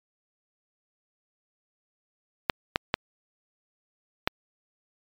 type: clicks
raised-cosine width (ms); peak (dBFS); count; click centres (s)
0.3; -5; 4; 2.498 / 2.759 / 2.941 / 4.275
effects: MP3 96 kbps